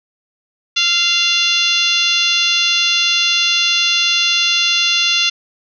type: harmonic tone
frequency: 693 Hz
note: F5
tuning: 14 cents flat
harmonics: 2 / 3 / 4 / 5 / 6 / 7 / 8 / 9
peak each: -26 / -26 / -16 / -17 / -20 / -24 / -27 / -26 dBFS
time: 0.76-5.3 s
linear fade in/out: 10 ms
effects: none

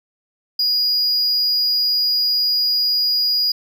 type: tone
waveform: triangle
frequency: 4889 Hz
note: D#8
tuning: 31 cents flat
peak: -14 dBFS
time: 0.59-3.52 s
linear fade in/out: 5 ms
effects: none

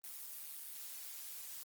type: noise with amplitude modulation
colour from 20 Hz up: blue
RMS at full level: -45 dBFS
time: 0.04-1.63 s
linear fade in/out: 0 ms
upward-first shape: sine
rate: 143 Hz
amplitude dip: 60%
effects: Opus 32 kbps

